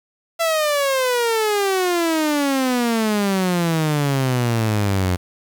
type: exponential sweep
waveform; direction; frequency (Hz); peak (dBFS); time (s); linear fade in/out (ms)
sawtooth; down; 674 to 88.7; -13; 0.39-5.17; 20
effects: 7-bit